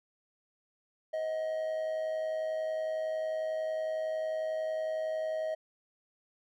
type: tone with amplitude modulation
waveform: triangle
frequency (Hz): 631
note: D#5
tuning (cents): +24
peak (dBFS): -27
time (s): 1.13-5.55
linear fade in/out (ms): 10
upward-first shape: sine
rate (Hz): 111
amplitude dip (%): 45
effects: none